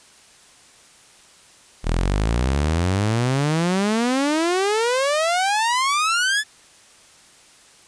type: exponential sweep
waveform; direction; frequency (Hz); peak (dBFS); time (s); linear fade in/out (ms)
sawtooth; up; 38.22 to 1760; -14; 1.83-6.44; 50
effects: white hiss -50 dBFS RMS until 7.87 s + resampled to 22050 Hz